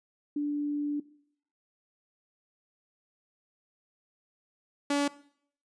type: tone pair in turn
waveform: sine / sawtooth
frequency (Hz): 292.1 / 285.8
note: D4 / D4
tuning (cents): -9 / -47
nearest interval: unison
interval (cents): 38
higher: first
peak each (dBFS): -27 / -21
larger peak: second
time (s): 0.36-1 / 4.9-5.08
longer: first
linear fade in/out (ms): 5
effects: noise-tail reverb RT60 0.6 s tail -19 dB re dry + resampled to 22050 Hz